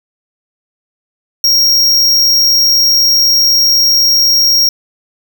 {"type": "tone", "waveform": "square", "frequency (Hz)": 5588, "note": "F8", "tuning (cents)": 0, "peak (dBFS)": -7, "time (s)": [1.44, 4.69], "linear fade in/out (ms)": 2, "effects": []}